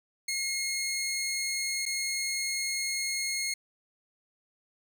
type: tone with dropouts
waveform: 15% pulse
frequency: 2155 Hz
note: C#7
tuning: 49 cents flat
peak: -23 dBFS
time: 0.28-3.54 s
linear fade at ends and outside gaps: 5 ms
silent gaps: 1.855-1.861 s
effects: none